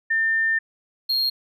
sine / triangle tone pair in turn, 1800 / 4244 Hz, A6 / C8, +39 / +24 cents, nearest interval octave + minor third, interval 1485 cents, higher second, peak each -18 dBFS, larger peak neither, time 0.1-0.59 / 1.09-1.3 s, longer first, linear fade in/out 10 ms, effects none

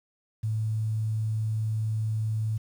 sine tone with quantisation, 109.4 Hz, A2, 9 cents flat, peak -25 dBFS, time 0.43-2.58 s, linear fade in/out 10 ms, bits 9, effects none

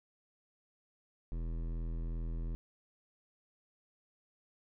sine tone with hard clipping, 41.32 Hz, E1, 5 cents sharp, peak -37 dBFS, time 1.32-2.55 s, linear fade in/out 0 ms, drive 15 dB, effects none

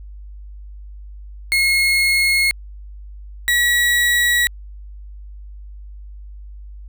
35% pulse tone pair in turn, 2162 / 1926.1 Hz, C#7 / B6, -44 / -44 cents, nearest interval major second, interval 200 cents, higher first, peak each -12 dBFS, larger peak neither, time 1.52-2.51 / 3.48-4.47 s, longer neither, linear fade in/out 0 ms, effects added 50 Hz sine -33 dBFS peak until 6.88 s

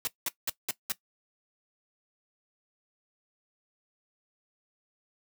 white noise bursts, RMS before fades -30 dBFS, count 5, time 0.05-0.92 s, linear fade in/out 0 ms, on 22 ms, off 190 ms, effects noise-tail reverb RT60 0.1 s tail -17 dB re dry + high-pass 100 Hz 12 dB/octave

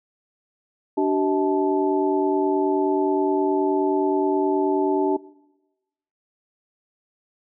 sine tone cluster, 292.6 / 382.1 / 637 / 871 Hz, D4 / G4 / D#5 / A5, -6 / -44 / +41 / -18 cents, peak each -22 / -21 / -30 / -26 dBFS, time 0.97-5.17 s, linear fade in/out 10 ms, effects noise-tail reverb RT60 1.0 s tail -21 dB re dry

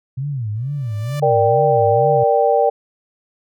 sine tone with vibrato, 123.47 Hz, B2, in tune, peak -20 dBFS, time 0.17-2.24 s, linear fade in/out 10 ms, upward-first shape sine, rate 2.2 Hz, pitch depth 290 cents each way
sawtooth tone with exponential growth, 588 Hz, D5, 2 cents sharp, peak -23 dBFS, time 0.55-1.2 s, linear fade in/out 5 ms, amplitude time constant 140 ms
sine chord, G minor, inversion first, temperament equal, 466.2 / 587.3 / 784 Hz, Bb4 / D5 / G5, 0 / 0 / 0 cents, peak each -16 dBFS, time 1.22-2.7 s, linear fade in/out 10 ms
effects none

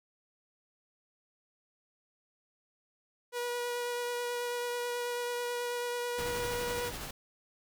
sawtooth tone with vibrato, 484 Hz, B4, 35 cents flat, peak -29 dBFS, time 3.32-6.92 s, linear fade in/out 50 ms, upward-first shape triangle, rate 9.2 Hz, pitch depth 12 cents each way
pink noise with tremolo, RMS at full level -39 dBFS, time 6.18-7.11 s, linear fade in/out 5 ms, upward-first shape sine, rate 12 Hz, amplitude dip 35%
effects none

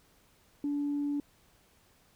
sine tone, 288.3 Hz, D4, 32 cents flat, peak -28 dBFS, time 0.64-1.2 s, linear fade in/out 2 ms, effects tanh soft clip ceiling -25 dBFS + pink hiss -65 dBFS RMS until 2.15 s

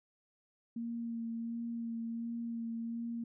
sine tone with vibrato, 231.4 Hz, A#3, 13 cents flat, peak -36 dBFS, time 0.76-3.24 s, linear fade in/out 5 ms, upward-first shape sine, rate 1.4 Hz, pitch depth 17 cents each way, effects none

